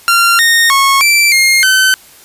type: tone with pitch steps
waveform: sawtooth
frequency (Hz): 1381 / 1847 / 1096 / 2338 / 2132 / 1528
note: F6 / A#6 / C#6 / D7 / C7 / G6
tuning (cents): -20 / -16 / -20 / -8 / +32 / -45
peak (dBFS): -3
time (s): 0.08-1.94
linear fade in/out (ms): 0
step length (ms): 310
effects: white hiss -40 dBFS RMS until 2.24 s + resampled to 32000 Hz